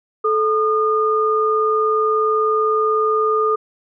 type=tone pair together; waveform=sine; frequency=434.8 / 1218.5 Hz; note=A4 / D#6; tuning=-21 / -37 cents; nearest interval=octave + tritone; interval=1784 cents; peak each=-17 dBFS; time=0.24-3.56 s; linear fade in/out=10 ms; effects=none